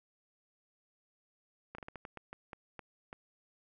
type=slowing click train; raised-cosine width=0.5 ms; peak=-29 dBFS; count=11; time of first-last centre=1.75-3.129 s; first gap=34 ms; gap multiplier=1.29; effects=none